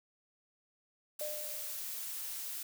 blue noise, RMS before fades -41 dBFS, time 1.19-2.63 s, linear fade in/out 5 ms
sine tone with exponential decay, 600 Hz, D5, 37 cents sharp, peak -36 dBFS, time 1.21-2 s, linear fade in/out 2 ms, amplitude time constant 170 ms
effects none

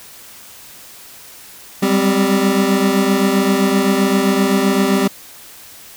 square tone cluster, 192.9 / 200.6 / 259.3 / 392.3 Hz, G3 / G3 / C4 / G4, -28 / +40 / -15 / +1 cents, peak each -19 dBFS, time 1.82-5.08 s, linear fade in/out 10 ms, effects white hiss -39 dBFS RMS until 5.96 s

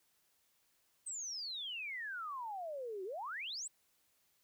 sine exponential two-way sweep, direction down then up, 8372 to 363.2 to 8372 Hz, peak -40 dBFS, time 1.06-3.68 s, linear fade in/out 10 ms, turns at 3.04 s, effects white hiss -75 dBFS RMS until 4.43 s

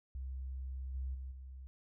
sine tone with level steps, 65.41 Hz, C2, in tune, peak -39 / -36 / -41 / -46 dBFS, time 0.15-1.67 s, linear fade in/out 0 ms, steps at 0.94 / 1.14 / 1.31 s, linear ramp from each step 10 ms, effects none

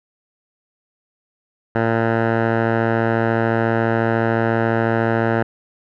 10% pulse tone with low-pass filter, 114.1 Hz, A#2, 37 cents flat, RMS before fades -18 dBFS, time 1.75-5.43 s, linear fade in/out 5 ms, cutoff 1400 Hz, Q 2.1, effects none

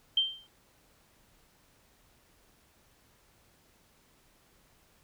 sine tone with exponential decay, 3141 Hz, G7, 3 cents sharp, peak -20 dBFS, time 0.17-0.47 s, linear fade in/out 5 ms, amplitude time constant 64 ms, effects pink hiss -65 dBFS RMS until 5.03 s

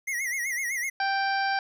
square tone with vibrato, 2027 Hz, B6, 45 cents sharp, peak -28 dBFS, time 0.07-0.9 s, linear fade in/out 10 ms, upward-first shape sine, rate 7.9 Hz, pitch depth 130 cents each way
harmonic tone, 784 Hz, G5, in tune, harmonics 1 / 2 / 3 / 4 / 5 / 6 / 7, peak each -26 / -28 / -37 / -44 / -45 / -37 / -42 dBFS, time 1-1.59 s, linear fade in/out 2 ms
effects none

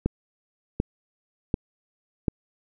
click train, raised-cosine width 3 ms, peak -9 dBFS, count 4, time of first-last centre 0.06-2.282 s, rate 1.35 Hz, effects none

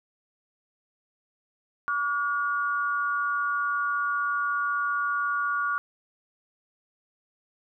sine tone pair together, 1149 / 1434.3 Hz, D6 / F6, -38 / +46 cents, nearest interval major third, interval 384 cents, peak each -27 dBFS, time 1.88-5.78 s, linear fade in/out 0 ms, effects none

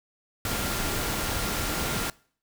sine tone in noise, 1392 Hz, F6, 6 cents flat, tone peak -39 dBFS, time 0.45-2.1 s, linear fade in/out 2 ms, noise pink, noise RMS -29 dBFS, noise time 0.45-2.1 s, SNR -13 dB, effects noise-tail reverb RT60 0.5 s tail -23 dB re dry

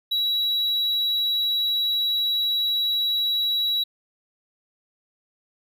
triangle tone, 3896 Hz, B7, 24 cents flat, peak -19 dBFS, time 0.11-3.84 s, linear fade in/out 10 ms, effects none

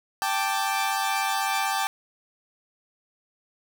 sawtooth chord, G suspended second, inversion none, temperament equal, 784 / 880 / 1174.7 Hz, G5 / A5 / D6, 0 / 0 / 0 cents, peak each -23 / -25 / -26 dBFS, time 0.22-1.87 s, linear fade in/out 0 ms, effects none

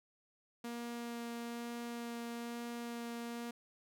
sawtooth tone with vibrato, 235.9 Hz, A#3, 21 cents sharp, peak -37 dBFS, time 0.64-3.51 s, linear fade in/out 5 ms, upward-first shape sine, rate 1.1 Hz, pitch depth 8 cents each way, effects none

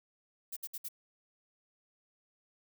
violet noise bursts, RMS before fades -40 dBFS, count 4, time 0.52-0.887 s, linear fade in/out 10 ms, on 46 ms, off 61 ms, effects none

